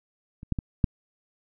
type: clicks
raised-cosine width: 5 ms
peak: -28 / -12 / -16 / -7 dBFS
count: 4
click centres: 0.431 / 0.523 / 0.588 / 0.842 s
effects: none